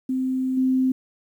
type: tone with level steps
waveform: sine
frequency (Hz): 259.6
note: C4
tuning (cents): -13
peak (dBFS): -21 / -17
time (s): 0.09-0.92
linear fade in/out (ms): 5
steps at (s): 0.57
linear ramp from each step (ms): 5
effects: 9-bit